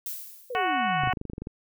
violet noise with exponential decay, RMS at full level -32 dBFS, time 0.06-0.8 s, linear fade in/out 2 ms, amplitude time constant 160 ms
sine exponential sweep, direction down, 523.3 to 116.54 Hz, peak -31 dBFS, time 0.5-1.1 s, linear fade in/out 5 ms
harmonic tone, 370 Hz, F#4, in tune, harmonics 2 / 3 / 4 / 5 / 6 / 7 / 8, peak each -26 / -30 / -32 / -34 / -36 / -37 / -38 dBFS, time 0.55-1.13 s, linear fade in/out 0 ms
clicks, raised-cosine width 3 ms, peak -22 dBFS, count 11, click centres 1.036 / 1.074 / 1.136 / 1.172 / 1.214 / 1.253 / 1.299 / 1.334 / 1.381 / 1.42 / 1.471 s
effects none

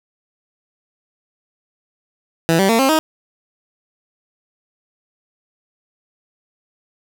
15% pulse tone with pitch steps, 164.81 / 193.74 / 227.8 / 267.7 / 314.7 Hz, E3 / G3 / A#3 / C4 / D#4, 0 / -20 / -40 / +40 / +20 cents, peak -6 dBFS, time 2.49-2.99 s, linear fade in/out 0 ms, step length 100 ms, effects none

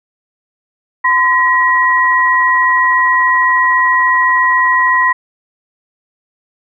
sine tone pair together, 1022 / 1908.2 Hz, C6 / A#6, -41 / +40 cents, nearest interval major seventh, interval 1081 cents, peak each -11 dBFS, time 1.04-5.13 s, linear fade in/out 10 ms, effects none

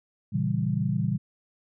sine chord, A# diminished seventh, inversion none, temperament equal, 116.54 / 138.59 / 164.81 / 196 Hz, A#2 / C#3 / E3 / G3, 0 / 0 / 0 / 0 cents, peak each -29 dBFS, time 0.32-1.18 s, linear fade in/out 20 ms, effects none

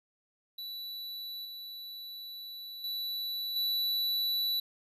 square tone with level steps, 3952 Hz, B7, in tune, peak -39 / -42 / -34 / -29 dBFS, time 0.58-4.6 s, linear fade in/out 5 ms, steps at 1.45 / 2.84 / 3.56 s, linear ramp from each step 2 ms, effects resampled to 32000 Hz

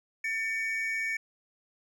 triangle tone pair together, 1792 / 2258 Hz, A6 / C#7, +31 / +31 cents, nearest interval major third, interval 400 cents, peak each -32 / -29 dBFS, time 0.24-1.17 s, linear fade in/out 5 ms, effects none

